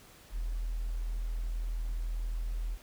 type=tone; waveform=sine; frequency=40.96 Hz; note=E1; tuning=10 cents flat; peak=-31 dBFS; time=0.31-2.78 s; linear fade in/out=50 ms; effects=pink hiss -56 dBFS RMS until 2.82 s